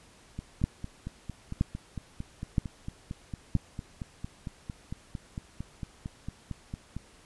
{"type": "two click trains", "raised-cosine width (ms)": 5, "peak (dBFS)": [-23, -12], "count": [30, 4], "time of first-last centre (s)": [[0.39, 6.966], [0.64, 3.553]], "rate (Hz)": [4.41, 1.03], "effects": ["pink hiss -57 dBFS RMS until 7.25 s", "resampled to 24000 Hz"]}